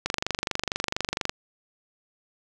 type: click train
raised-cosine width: 0.2 ms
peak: -8 dBFS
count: 31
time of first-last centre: 0.06-1.295 s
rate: 24.3 Hz
effects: none